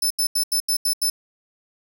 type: tone bursts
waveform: 20% pulse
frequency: 5274 Hz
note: E8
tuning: in tune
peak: -13 dBFS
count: 7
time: 0.02-1.1 s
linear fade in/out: 5 ms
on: 84 ms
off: 82 ms
effects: none